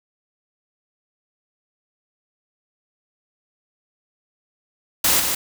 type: noise with echo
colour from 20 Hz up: white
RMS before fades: -17 dBFS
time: 5.04-5.2 s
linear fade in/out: 5 ms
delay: 150 ms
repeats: 1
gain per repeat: -5 dB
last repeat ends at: 5.35 s
effects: none